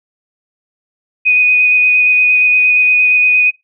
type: tone with vibrato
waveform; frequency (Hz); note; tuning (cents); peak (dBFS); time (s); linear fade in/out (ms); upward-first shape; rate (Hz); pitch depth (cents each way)
sine; 2489; D#7; 0; -7; 1.25-3.51; 20; square; 8.6; 10
effects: noise-tail reverb RT60 0.2 s tail -24 dB re dry